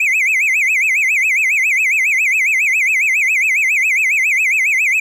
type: tone with vibrato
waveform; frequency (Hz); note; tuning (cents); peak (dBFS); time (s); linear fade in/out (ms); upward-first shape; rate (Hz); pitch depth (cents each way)
triangle; 2300; D7; -37; -10; 0-5; 5; sine; 7.3; 220
effects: none